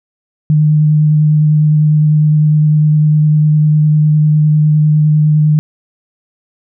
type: tone with vibrato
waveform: sine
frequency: 152.2 Hz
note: D#3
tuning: 38 cents flat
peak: -6 dBFS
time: 0.5-5.59 s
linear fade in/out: 0 ms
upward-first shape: sine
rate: 9.9 Hz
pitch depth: 12 cents each way
effects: none